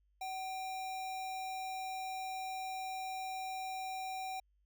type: tone with sample-and-hold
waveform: sine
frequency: 757 Hz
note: F#5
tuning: 39 cents sharp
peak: -38 dBFS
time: 0.21-4.4 s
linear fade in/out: 5 ms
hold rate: 3150 Hz
effects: added 50 Hz sine -70 dBFS peak until 4.65 s